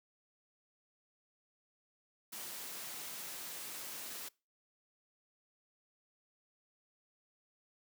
white noise, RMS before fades -45 dBFS, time 2.32-4.29 s, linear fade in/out 10 ms, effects noise-tail reverb RT60 0.3 s tail -24 dB re dry + high-pass 150 Hz 12 dB/octave

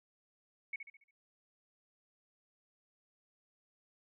sine tone with echo, 2217 Hz, C#7, in tune, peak -36 dBFS, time 0.73-0.76 s, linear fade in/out 5 ms, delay 70 ms, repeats 5, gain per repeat -7 dB, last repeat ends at 1.11 s, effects none

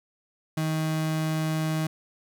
35% pulse tone, 157.6 Hz, D#3, 23 cents sharp, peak -23 dBFS, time 0.57-1.87 s, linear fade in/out 5 ms, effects none

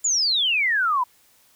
sine exponential sweep, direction down, 7240 to 957 Hz, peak -18 dBFS, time 0.04-1.04 s, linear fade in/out 10 ms, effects white hiss -58 dBFS RMS until 1.55 s

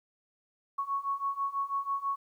sine beating tone pair, 1105 / 1111.1 Hz, C#6 / C#6, -6 / +4 cents, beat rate 6.1 Hz, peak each -34 / -32 dBFS, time 0.78-2.16 s, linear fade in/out 10 ms, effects 11-bit

